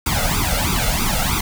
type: noise with flanger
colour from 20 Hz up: pink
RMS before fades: -19 dBFS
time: 0.06-1.41 s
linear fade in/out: 5 ms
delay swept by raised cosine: 0.82 to 1.46 ms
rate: 3.1 Hz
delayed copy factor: +1
effects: none